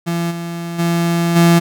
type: tone with level steps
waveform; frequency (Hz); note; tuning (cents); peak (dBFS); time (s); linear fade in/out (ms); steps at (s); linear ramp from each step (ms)
35% pulse; 169.7; F3; -49; -15 / -21 / -12 / -6; 0.06-1.6; 20; 0.3 / 0.78 / 1.35; 20
effects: none